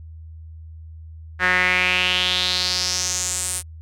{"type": "tone with band-pass filter sweep", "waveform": "sawtooth", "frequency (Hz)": 182, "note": "F#3", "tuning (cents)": -28, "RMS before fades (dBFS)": -21, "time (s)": [1.39, 3.63], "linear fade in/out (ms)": 50, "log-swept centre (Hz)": [1700, 9400], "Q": 4.3, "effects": ["added 80 Hz sine -36 dBFS peak until 3.81 s"]}